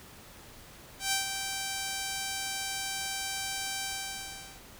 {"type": "tone with ADSR envelope", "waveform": "5% pulse", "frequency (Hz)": 780, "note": "G5", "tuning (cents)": -9, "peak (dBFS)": -14, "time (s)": [0.99, 4.63], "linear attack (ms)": 130, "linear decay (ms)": 130, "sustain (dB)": -7, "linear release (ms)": 790, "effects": ["pink hiss -51 dBFS RMS until 4.79 s"]}